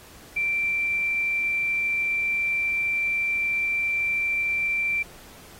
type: tone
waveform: sine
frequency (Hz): 2349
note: D7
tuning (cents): 0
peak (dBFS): -22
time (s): 0.36-5.03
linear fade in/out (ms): 10
effects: pink hiss -48 dBFS RMS until 5.59 s + AAC 48 kbps